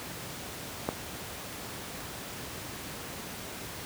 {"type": "click", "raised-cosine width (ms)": 1, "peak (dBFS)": -13, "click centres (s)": 0.889, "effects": ["pink hiss -40 dBFS RMS until 3.85 s", "high-pass 80 Hz 12 dB/octave"]}